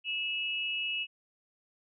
sine tone pair together, 2625 / 2900 Hz, E7 / F#7, -8 / -35 cents, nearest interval major second, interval 173 cents, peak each -33 / -34 dBFS, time 0.04-1.07 s, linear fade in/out 50 ms, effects none

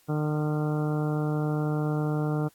harmonic tone with a mistuned harmonic, 151.2 Hz, D#3, 49 cents flat, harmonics 1 / 2 / 3 / 4 / 5 / 6 / 7 / 8 / 9, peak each -26 / -31 / -34 / -39 / -39 / -46 / -47 / -44 / -43 dBFS, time 0.08-2.49 s, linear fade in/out 20 ms, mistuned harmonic 9, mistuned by +28 cents, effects white hiss -62 dBFS RMS until 2.54 s + AAC 64 kbps

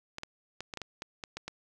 clicks, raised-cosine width 0.2 ms, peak -21 dBFS, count 10, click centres 0.184 / 0.234 / 0.606 / 0.738 / 0.773 / 0.817 / 1.021 / 1.238 / 1.37 / 1.48 s, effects none

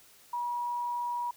sine tone, 963 Hz, B5, 44 cents flat, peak -30 dBFS, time 0.33-1.31 s, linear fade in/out 5 ms, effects white hiss -58 dBFS RMS until 1.36 s

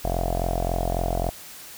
sawtooth tone with low-pass filter, 43.65 Hz, F1, in tune, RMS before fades -25 dBFS, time 0.04-1.3 s, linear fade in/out 10 ms, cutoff 690 Hz, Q 9.5, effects white hiss -42 dBFS RMS until 1.77 s

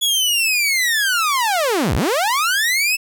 sawtooth linear two-way sweep, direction down then up, 3406 to 44 to 2657 Hz, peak -12 dBFS, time 0.01-2.97 s, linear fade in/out 20 ms, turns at 1.95 s, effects none

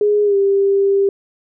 sine tone with pitch glide, 415.3 to 395.4 Hz, G#4 to G4, 0 to +15 cents, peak -11 dBFS, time 0.01-1.09 s, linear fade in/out 2 ms, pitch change -85 cents, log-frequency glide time 0.24-0.36 s, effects none

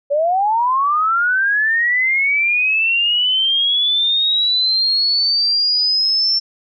sine linear sweep, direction up, 554.4 to 5410 Hz, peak -13 dBFS, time 0.1-6.4 s, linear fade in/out 20 ms, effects none

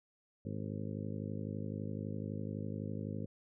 harmonic tone with a mistuned harmonic, 51.91 Hz, G#1, in tune, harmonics 2 / 3 / 4 / 5 / 6 / 7 / 8 / 9 / 10, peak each -42 / -44 / -43 / -46 / -50 / -54 / -51 / -52 / -53 dBFS, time 0.45-3.26 s, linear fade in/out 5 ms, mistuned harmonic 10, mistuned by +49 cents, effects none

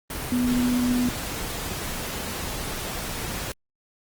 sine tone in noise, 246.6 Hz, B3, 2 cents flat, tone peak -20 dBFS, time 0.32-1.09 s, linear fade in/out 2 ms, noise pink, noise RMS -31 dBFS, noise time 0.1-3.52 s, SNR +8 dB, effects Opus 24 kbps

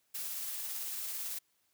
blue noise with tremolo, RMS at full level -38 dBFS, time 0.14-1.39 s, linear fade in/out 10 ms, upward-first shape triangle, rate 18 Hz, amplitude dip 25%, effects white hiss -75 dBFS RMS until 1.73 s + high-pass 60 Hz 12 dB/octave

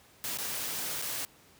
white noise with dropouts, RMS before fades -35 dBFS, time 0.24-1.25 s, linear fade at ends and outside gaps 0 ms, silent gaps 0.373-0.386 / 1.016-1.023 s, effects pink hiss -59 dBFS RMS until 1.59 s + high-pass 80 Hz 12 dB/octave

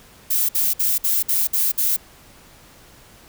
violet noise bursts, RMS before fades -19 dBFS, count 7, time 0.3-1.966 s, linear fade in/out 10 ms, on 190 ms, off 56 ms, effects pink hiss -48 dBFS RMS until 3.28 s

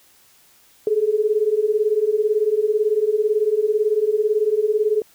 sine beating tone pair, 415.3 / 433.3 Hz, G#4 / A4, 0 / -27 cents, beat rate 18 Hz, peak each -20 / -18 dBFS, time 0.87-5.02 s, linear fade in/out 2 ms, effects white hiss -54 dBFS RMS until 5.14 s

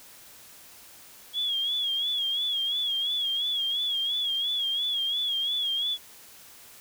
sine tone with vibrato, 3322 Hz, G#7, in tune, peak -25 dBFS, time 1.33-5.98 s, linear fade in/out 50 ms, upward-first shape sine, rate 2.9 Hz, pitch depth 77 cents each way, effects white hiss -50 dBFS RMS until 6.8 s

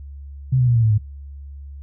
sine tone with pitch steps, 130.5 / 125.18 / 120.08 / 115.19 / 110.5 / 106 Hz, C3 / B2 / B2 / A#2 / A2 / G#2, -4 / +24 / -48 / -20 / +8 / +36 cents, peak -13 dBFS, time 0.52-0.982 s, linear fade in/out 10 ms, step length 77 ms, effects noise-tail reverb RT60 0.2 s tail -22 dB re dry + added 70 Hz sine -33 dBFS peak until 1.82 s

